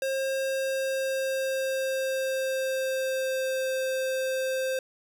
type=tone with pitch glide; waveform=square; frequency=535 to 523.7 Hz; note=C5 to C5; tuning=+38 to +1 cents; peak=-27 dBFS; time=0.02-4.79 s; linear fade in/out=2 ms; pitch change=-37 cents; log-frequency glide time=0.41-3.75 s; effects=none